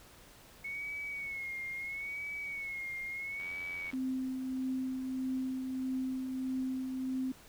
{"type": "tone with vibrato", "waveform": "sine", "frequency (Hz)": 2200, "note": "C#7", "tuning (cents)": -14, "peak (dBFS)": -37, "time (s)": [0.64, 3.91], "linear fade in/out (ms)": 10, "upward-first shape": "sine", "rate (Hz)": 0.75, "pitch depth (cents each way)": 64}
{"type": "click train", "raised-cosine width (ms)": 0.3, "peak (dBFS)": -35, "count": 48, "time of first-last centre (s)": [3.4, 3.937], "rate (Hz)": 87.6}
{"type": "tone with tremolo", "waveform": "sine", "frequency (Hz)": 260, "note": "C4", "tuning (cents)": -11, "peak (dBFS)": -31, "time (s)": [3.93, 7.32], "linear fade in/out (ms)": 5, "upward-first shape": "triangle", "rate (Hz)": 1.6, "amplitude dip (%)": 40}
{"effects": ["pink hiss -57 dBFS RMS until 7.48 s"]}